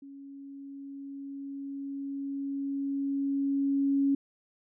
sine tone with level ramp, 277.2 Hz, C#4, in tune, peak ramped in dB -44 to -22 dBFS, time 0.02-4.15 s, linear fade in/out 5 ms, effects none

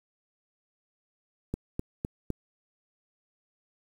click train, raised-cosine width 3 ms, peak -17 dBFS, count 4, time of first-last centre 1.54-2.303 s, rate 3.93 Hz, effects 8-bit

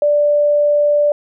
sine tone, 587.3 Hz, D5, in tune, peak -10 dBFS, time 0.02-1.12 s, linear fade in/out 2 ms, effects none

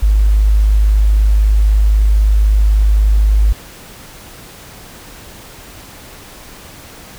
sine tone, 51.91 Hz, G#1, in tune, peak -7 dBFS, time 0.02-3.53 s, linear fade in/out 10 ms, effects pink hiss -36 dBFS RMS until 7.18 s

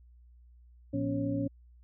sine tone cluster, 114.2 / 174.3 / 245.2 / 280.7 / 547 Hz, A#2 / F3 / B3 / C#4 / C#5, -35 / -3 / -12 / +22 / -23 cents, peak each -35 / -39 / -39 / -31 / -38 dBFS, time 0.93-1.48 s, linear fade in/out 10 ms, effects added 60 Hz sine -54 dBFS peak until 1.83 s

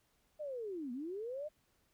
sine linear two-way sweep, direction down then up, 622.3 to 233.1 to 622.3 Hz, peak -39 dBFS, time 0.39-1.49 s, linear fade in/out 20 ms, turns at 0.92 s, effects pink hiss -75 dBFS RMS until 1.93 s

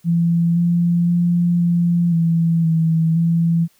sine tone with pitch steps, 169.1 / 172.2 / 173.5 / 172.3 / 166.1 / 162.4 / 167.2 Hz, E3 / F3 / F3 / F3 / E3 / E3 / E3, +44 / -24 / -11 / -23 / +13 / -26 / +25 cents, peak -13 dBFS, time 0.04-3.68 s, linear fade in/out 50 ms, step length 520 ms, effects white hiss -58 dBFS RMS until 3.79 s

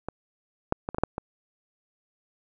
clicks, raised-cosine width 1 ms, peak -17 / -8 / -15 / -19 / -13 / -6 / -16 dBFS, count 7, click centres 0.086 / 0.724 / 0.889 / 0.946 / 0.984 / 1.036 / 1.181 s, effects none

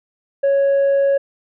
sine tone with tanh clipping, 554.4 Hz, C#5, in tune, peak -13 dBFS, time 0.43-1.18 s, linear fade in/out 10 ms, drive 2 dB, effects none

